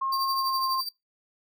sine tone with pitch glide, 1073 to 1057 Hz, C6 to C6, +43 to +17 cents, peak -25 dBFS, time 0.01-0.81 s, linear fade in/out 10 ms, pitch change -26 cents, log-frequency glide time 0.31-0.69 s
45% pulse tone with tremolo, 4672 Hz, D8, 10 cents flat, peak -26 dBFS, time 0.12-0.89 s, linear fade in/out 5 ms, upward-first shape triangle, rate 12 Hz, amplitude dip 80%
effects noise-tail reverb RT60 0.2 s tail -24 dB re dry

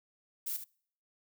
violet noise with echo, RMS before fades -36 dBFS, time 0.46-0.57 s, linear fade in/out 10 ms, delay 74 ms, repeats 1, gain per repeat -9 dB, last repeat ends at 0.644 s, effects noise-tail reverb RT60 0.6 s tail -26 dB re dry

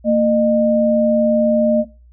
sine tone pair together, 228.5 / 610 Hz, A#3 / D#5, -34 / -34 cents, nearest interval octave + perfect fourth, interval 1700 cents, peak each -14 dBFS, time 0.04-1.85 s, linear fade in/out 50 ms, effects noise-tail reverb RT60 0.3 s tail -18 dB re dry + added 60 Hz sine -43 dBFS peak until 2.12 s

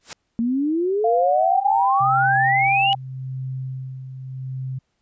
white noise with exponential growth, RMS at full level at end -27 dBFS, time 0.01-0.13 s, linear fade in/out 1 ms, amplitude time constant 25 ms
sine exponential sweep, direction up, 225.5 to 2960 Hz, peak -18 dBFS, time 0.39-2.93 s, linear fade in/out 0 ms
sine tone with pitch glide, 694 to 788 Hz, F5 to G5, -11 to +9 cents, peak -17 dBFS, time 1.04-2.95 s, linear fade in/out 5 ms, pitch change +220 cents, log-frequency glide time 1.16-1.59 s
sine tone with tremolo, 130.81 Hz, C3, in tune, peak -25 dBFS, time 2-4.79 s, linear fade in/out 10 ms, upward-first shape sine, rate 0.83 Hz, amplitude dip 55%
effects pink hiss -72 dBFS RMS until 5.01 s + resampled to 16000 Hz

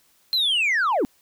sine linear sweep, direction down, 4186 to 225.4 Hz, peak -16 dBFS, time 0.33-1.05 s, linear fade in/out 0 ms, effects tanh soft clip ceiling -17 dBFS + white hiss -61 dBFS RMS until 1.21 s

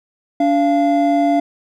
triangle tone pair together, 288.5 / 688 Hz, D4 / F5, -31 / -26 cents, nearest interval octave + minor third, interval 1505 cents, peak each -13 dBFS, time 0.4-1.4 s, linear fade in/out 5 ms, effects none

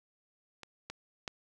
clicks, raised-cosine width 0.2 ms, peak -28 / -23 / -19 dBFS, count 3, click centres 0.633 / 0.9 / 1.278 s, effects none

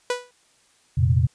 sawtooth tone with exponential decay, 492.3 Hz, B4, 6 cents flat, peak -15 dBFS, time 0.1-0.31 s, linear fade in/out 2 ms, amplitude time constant 45 ms
sine chord, F suspended fourth, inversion none, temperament equal, 87.31 / 116.54 / 130.81 Hz, F2 / Bb2 / C3, 0 / 0 / 0 cents, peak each -20 dBFS, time 0.97-1.27 s, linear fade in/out 10 ms
effects white hiss -60 dBFS RMS until 1.34 s + resampled to 22050 Hz

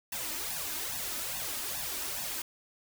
white noise with flanger, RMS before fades -36 dBFS, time 0.12-2.42 s, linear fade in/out 5 ms, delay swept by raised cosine 1.1 to 3.3 ms, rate 2.4 Hz, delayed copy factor +0.9, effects none

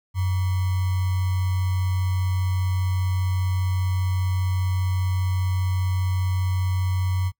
sine tone with sample-and-hold, 92.5 Hz, F#2, in tune, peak -20 dBFS, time 0.14-7.32 s, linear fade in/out 50 ms, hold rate 1050 Hz, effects noise-tail reverb RT60 0.1 s tail -22 dB re dry

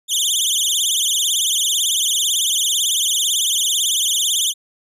20% pulse tone with vibrato, 3322 Hz, G#7, in tune, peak -10 dBFS, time 0.08-4.54 s, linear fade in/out 50 ms, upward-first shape triangle, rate 18 Hz, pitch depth 230 cents each way, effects none

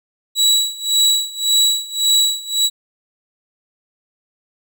30% pulse tone with tremolo, 3907 Hz, B7, 19 cents flat, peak -8 dBFS, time 0.35-2.7 s, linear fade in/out 50 ms, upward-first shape sine, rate 1.8 Hz, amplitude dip 90%, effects none

